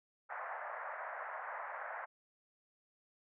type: band-pass noise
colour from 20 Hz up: pink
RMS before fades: -44 dBFS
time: 0.29-2.06 s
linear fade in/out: 20 ms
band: 600 to 1900 Hz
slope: 48 dB/octave
effects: none